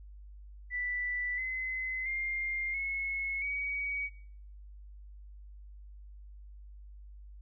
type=tone with pitch steps; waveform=sine; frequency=1975.5 / 2043 / 2112 / 2184 / 2259 Hz; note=B6 / C7 / C7 / C#7 / C#7; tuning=0 / -42 / +16 / -26 / +32 cents; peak=-32 dBFS; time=0.7-4.1 s; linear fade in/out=50 ms; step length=680 ms; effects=noise-tail reverb RT60 0.6 s tail -22 dB re dry + added 50 Hz sine -47 dBFS peak until 7.41 s